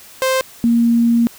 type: tone pair in turn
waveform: sawtooth / sine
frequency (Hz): 523.3 / 233.8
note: C5 / A#3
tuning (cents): 0 / +5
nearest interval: octave + major second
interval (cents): 1395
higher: first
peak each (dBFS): -10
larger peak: neither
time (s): 0.22-0.41 / 0.64-1.27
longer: second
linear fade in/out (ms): 0
effects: white hiss -41 dBFS RMS until 1.38 s